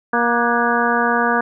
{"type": "harmonic tone with a mistuned harmonic", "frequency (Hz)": 236.7, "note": "A#3", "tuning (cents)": 27, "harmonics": [1, 2, 3, 4, 5, 6, 7], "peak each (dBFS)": [-22, -22, -22, -22, -22, -22, -22], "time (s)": [0.13, 1.41], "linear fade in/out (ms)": 5, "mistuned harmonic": 6, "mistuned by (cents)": 60, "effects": []}